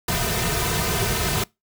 pink noise with comb filter, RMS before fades -23 dBFS, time 0.08-1.44 s, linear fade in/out 5 ms, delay 3.6 ms, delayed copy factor -0.85, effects noise-tail reverb RT60 0.2 s tail -24 dB re dry

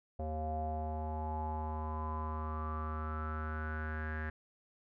square tone with low-pass filter sweep, 77.78 Hz, D#2, in tune, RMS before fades -38 dBFS, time 0.19-4.3 s, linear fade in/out 5 ms, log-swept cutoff 640 to 1700 Hz, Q 9.6, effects none

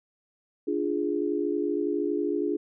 sine chord, D diminished, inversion none, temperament equal with one note detuned, 293.7 / 346.2 / 415.3 Hz, D4 / F4 / Ab4, 0 / -15 / 0 cents, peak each -29 dBFS, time 0.67-2.57 s, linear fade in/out 10 ms, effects none

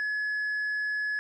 sine tone with tanh clipping, 1700 Hz, G#6, 40 cents sharp, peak -28 dBFS, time 0-1.19 s, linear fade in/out 0 ms, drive 2 dB, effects none

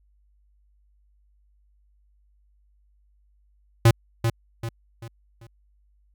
square tone with echo, 114.9 Hz, A#2, 25 cents flat, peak -12 dBFS, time 3.85-3.91 s, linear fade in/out 5 ms, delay 390 ms, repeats 4, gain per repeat -8 dB, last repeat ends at 5.47 s, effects added 50 Hz sine -59 dBFS peak until 6.14 s

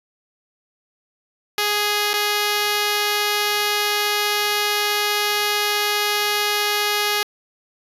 5% pulse tone with dropouts, 415.3 Hz, G#4, in tune, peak -7 dBFS, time 1.58-7.23 s, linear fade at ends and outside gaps 2 ms, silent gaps 2.133-2.138 s, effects resampled to 32000 Hz

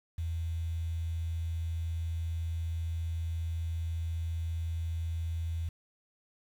sine tone with quantisation, 82.7 Hz, E2, 6 cents sharp, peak -31 dBFS, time 0.18-5.69 s, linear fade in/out 5 ms, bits 9, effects none

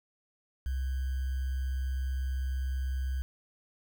sine tone with sample-and-hold, 65.41 Hz, C2, in tune, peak -29 dBFS, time 0.66-3.22 s, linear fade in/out 0 ms, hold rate 1575 Hz, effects none

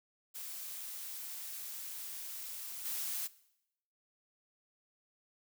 blue noise with level steps, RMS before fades -44 / -38 dBFS, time 0.34-3.28 s, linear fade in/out 20 ms, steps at 2.85 s, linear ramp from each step 5 ms, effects noise-tail reverb RT60 0.8 s tail -19 dB re dry

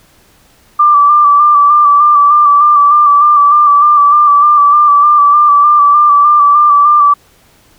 sine tone with vibrato, 1174.7 Hz, D6, in tune, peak -3 dBFS, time 0.79-7.14 s, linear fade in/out 10 ms, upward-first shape square, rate 3.3 Hz, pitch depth 27 cents each way, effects pink hiss -47 dBFS RMS until 7.78 s

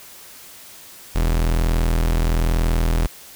40% pulse tone, 41.1 Hz, E1, 4 cents flat, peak -15 dBFS, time 1.15-3.07 s, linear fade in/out 10 ms, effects white hiss -42 dBFS RMS until 3.35 s

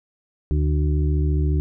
harmonic tone, 74.4 Hz, D2, 23 cents sharp, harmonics 1 / 2 / 4 / 5, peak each -18 / -24 / -30 / -32 dBFS, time 0.51-1.6 s, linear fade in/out 0 ms, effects none

